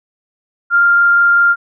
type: tone with frequency modulation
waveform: sine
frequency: 1396.9 Hz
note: F6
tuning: in tune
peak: -7 dBFS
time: 0.7-1.56 s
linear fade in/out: 50 ms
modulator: 25.2 Hz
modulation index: 0.28
effects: none